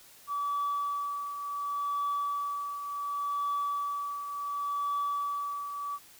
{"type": "tone with tremolo", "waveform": "sine", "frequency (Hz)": 1148, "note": "D6", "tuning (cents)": -40, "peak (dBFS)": -26, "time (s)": [0.27, 5.99], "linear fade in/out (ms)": 50, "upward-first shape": "triangle", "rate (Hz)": 0.69, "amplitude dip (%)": 65, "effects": ["tanh soft clip ceiling -25 dBFS", "white hiss -55 dBFS RMS until 6.19 s"]}